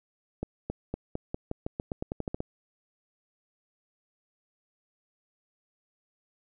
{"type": "accelerating click train", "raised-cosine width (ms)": 2, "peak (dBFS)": -18, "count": 15, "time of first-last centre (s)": [0.43, 2.404], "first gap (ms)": 270, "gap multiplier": 0.89, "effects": []}